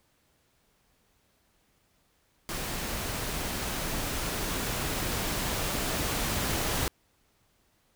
pink noise with level ramp, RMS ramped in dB -34 to -29 dBFS, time 2.49-6.88 s, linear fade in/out 0 ms, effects pink hiss -69 dBFS RMS until 7.95 s

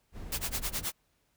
brown noise, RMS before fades -41 dBFS, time 0.12-0.89 s, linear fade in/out 50 ms
white noise with tremolo, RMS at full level -32 dBFS, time 0.32-0.93 s, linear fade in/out 2 ms, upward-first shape sine, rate 9.5 Hz, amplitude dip 100%
effects pink hiss -73 dBFS RMS until 1.36 s

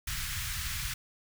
pink band-stop noise, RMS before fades -35 dBFS, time 0.07-0.94 s, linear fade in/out 5 ms, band 130 to 1400 Hz, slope 24 dB/octave, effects none

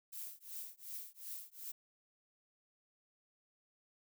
violet noise with tremolo, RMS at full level -44 dBFS, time 0.12-1.72 s, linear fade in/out 10 ms, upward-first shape triangle, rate 2.7 Hz, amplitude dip 100%, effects none

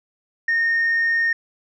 sine tone, 1839 Hz, A#6, 24 cents flat, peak -15 dBFS, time 0.48-1.33 s, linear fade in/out 5 ms, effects tanh soft clip ceiling -14 dBFS

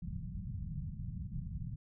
white low-pass noise, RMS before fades -41 dBFS, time 0.02-1.76 s, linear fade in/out 5 ms, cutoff 180 Hz, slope 48 dB/octave, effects none

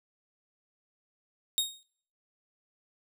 sawtooth tone with exponential decay, 3729 Hz, A#7, in tune, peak -19 dBFS, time 1.58-1.83 s, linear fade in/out 0 ms, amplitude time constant 53 ms, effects noise-tail reverb RT60 0.6 s tail -24 dB re dry

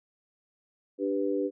sine chord, G major, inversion second, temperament equal, 293.7 / 392 / 493.9 Hz, D4 / G4 / B4, 0 / 0 / 0 cents, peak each -30 / -30 / -31 dBFS, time 0.98-1.51 s, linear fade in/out 50 ms, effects none

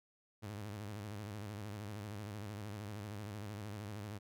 sawtooth tone with vibrato, 103.83 Hz, G#2, in tune, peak -39 dBFS, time 0.42-4.19 s, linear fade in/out 20 ms, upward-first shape square, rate 13 Hz, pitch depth 81 cents each way, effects none

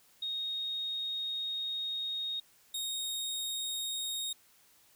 sine / sawtooth tone pair in turn, 3729 / 3729 Hz, A#7 / A#7, 0 / 0 cents, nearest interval unison, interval 0 cents, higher neither, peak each -33 / -31 dBFS, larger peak second, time 0.22-2.4 / 2.74-4.33 s, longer first, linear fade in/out 5 ms, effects white hiss -64 dBFS RMS until 4.95 s

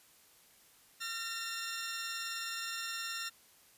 15% pulse tone pair together, 1370.5 / 1821 Hz, F6 / A#6, -33 / -41 cents, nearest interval perfect fourth, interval 492 cents, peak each -34 / -34 dBFS, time 1-3.3 s, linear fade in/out 20 ms, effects white hiss -63 dBFS RMS until 3.77 s + resampled to 32000 Hz

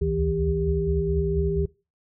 sine tone cluster, 62.1 / 72.3 / 76.6 / 161.9 / 398.4 Hz, B1 / D2 / D#2 / E3 / G4, +10 / -27 / -27 / -31 / +28 cents, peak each -32 / -28 / -30 / -27 / -25 dBFS, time 0.01-1.66 s, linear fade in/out 10 ms, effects noise-tail reverb RT60 0.3 s tail -22 dB re dry

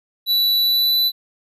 square tone with pitch glide, 3951 to 3983 Hz, B7 to B7, 0 to +14 cents, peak -15 dBFS, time 0.26-1.12 s, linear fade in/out 50 ms, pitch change +14 cents, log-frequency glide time 0.6-0.98 s, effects none

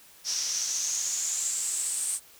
pink noise with band-pass filter sweep, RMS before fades -30 dBFS, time 0.24-2.2 s, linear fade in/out 50 ms, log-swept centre 5500 to 8700 Hz, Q 7.4, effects white hiss -54 dBFS RMS until 2.39 s

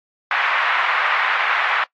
pink band-pass noise, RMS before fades -19 dBFS, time 0.31-1.84 s, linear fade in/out 2 ms, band 970 to 2400 Hz, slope 24 dB/octave, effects noise-tail reverb RT60 0.1 s tail -22 dB re dry + AAC 48 kbps

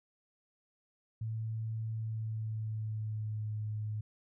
sine tone with pitch glide, 111.2 to 106.98 Hz, A2 to A2, +19 to -48 cents, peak -34 dBFS, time 1.21-4.01 s, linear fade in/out 5 ms, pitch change -67 cents, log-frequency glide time 1.93-3.54 s, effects none

